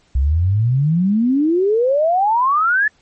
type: exponential sweep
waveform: sine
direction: up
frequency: 62.9 to 1760 Hz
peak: -12 dBFS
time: 0.15-2.88 s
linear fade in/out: 5 ms
effects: pink hiss -57 dBFS RMS until 3.01 s + MP3 32 kbps